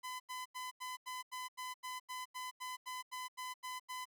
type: tone bursts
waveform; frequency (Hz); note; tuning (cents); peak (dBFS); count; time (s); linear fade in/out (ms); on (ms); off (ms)
sawtooth; 1011; B5; +40; -38; 16; 0.03-4.055; 20; 170; 87
effects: none